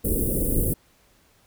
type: band-stop noise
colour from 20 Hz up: pink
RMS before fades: -23 dBFS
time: 0.04-0.74 s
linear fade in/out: 10 ms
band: 510 to 9400 Hz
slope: 48 dB/octave
effects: pink hiss -60 dBFS RMS until 1.46 s